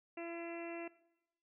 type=harmonic tone; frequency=338.1 Hz; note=E4; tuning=44 cents sharp; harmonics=1 / 2 / 3 / 4 / 5 / 6 / 7 / 8; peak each=-44 / -47 / -57 / -57 / -59 / -55 / -55 / -53 dBFS; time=0.17-0.88 s; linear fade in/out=5 ms; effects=noise-tail reverb RT60 0.9 s tail -19 dB re dry